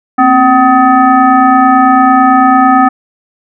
sine tone with frequency modulation, 763 Hz, G5, 47 cents flat, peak -3 dBFS, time 0.18-2.89 s, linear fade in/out 10 ms, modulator 499 Hz, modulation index 1.3, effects none

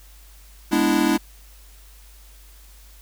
square chord, E dominant seventh, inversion first, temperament equal, 207.7 / 246.9 / 293.7 / 329.6 Hz, G#3 / B3 / D4 / E4, 0 / 0 / 0 / 0 cents, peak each -25 / -25 / -22 / -22 dBFS, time 0.71-1.18 s, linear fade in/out 20 ms, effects added 50 Hz sine -45 dBFS peak until 3.01 s + white hiss -52 dBFS RMS until 3.01 s

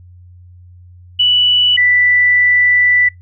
sine tone pair in turn, 2960 / 1975.6 Hz, F#7 / B6, 0 / 0 cents, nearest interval perfect fifth, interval 700 cents, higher first, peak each -8 dBFS, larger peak neither, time 1.19-1.77 / 1.77-3.09 s, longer second, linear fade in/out 10 ms, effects noise-tail reverb RT60 0.2 s tail -26 dB re dry + added 89 Hz sine -37 dBFS peak until 3.21 s

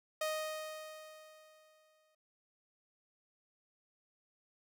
sawtooth tone with exponential decay, 622.3 Hz, D#5, in tune, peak -29 dBFS, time 0.21-2.15 s, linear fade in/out 5 ms, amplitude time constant 420 ms, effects none

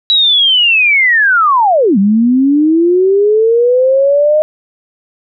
sine linear two-way sweep, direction down then up, 3919 to 190.4 to 619 Hz, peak -6 dBFS, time 0.1-4.42 s, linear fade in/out 0 ms, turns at 1.98 s, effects none

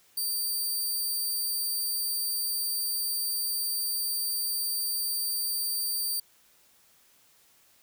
10% pulse tone, 4647 Hz, D8, 19 cents flat, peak -21 dBFS, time 0.17-6.2 s, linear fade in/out 5 ms, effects white hiss -62 dBFS RMS until 7.82 s

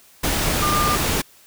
sine tone in noise, 1200 Hz, D6, 37 cents sharp, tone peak -19 dBFS, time 0.62-0.96 s, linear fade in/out 10 ms, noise pink, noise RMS -21 dBFS, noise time 0.23-1.22 s, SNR -1 dB, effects white hiss -51 dBFS RMS until 1.46 s

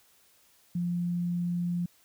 sine tone, 174.61 Hz, F3, in tune, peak -27 dBFS, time 0.75-1.86 s, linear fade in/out 5 ms, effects white hiss -63 dBFS RMS until 2.04 s

